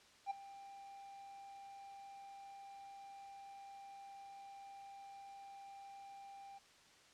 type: tone with ADSR envelope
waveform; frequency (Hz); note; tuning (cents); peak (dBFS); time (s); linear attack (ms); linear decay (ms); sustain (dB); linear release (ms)
triangle; 792; G5; +18; -33; 0.26-6.59; 46; 11; -17; 16
effects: white hiss -65 dBFS RMS until 7.13 s + low-pass 6000 Hz 12 dB/octave